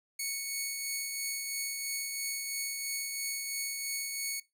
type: tone with tremolo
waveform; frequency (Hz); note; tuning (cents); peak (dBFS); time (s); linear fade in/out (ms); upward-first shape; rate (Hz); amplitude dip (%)
10% pulse; 2217; C#7; 0; -23; 0.19-4.4; 5; triangle; 3; 35
effects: noise-tail reverb RT60 0.2 s tail -19 dB re dry